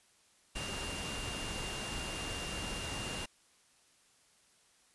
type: tone in noise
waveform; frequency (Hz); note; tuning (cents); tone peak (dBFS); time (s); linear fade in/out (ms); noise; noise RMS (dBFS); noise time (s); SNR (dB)
sine; 2794; F7; 0; -43; 0.55-3.26; 10; pink; -40; 0.55-3.26; -6
effects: white hiss -67 dBFS RMS until 4.94 s + resampled to 24000 Hz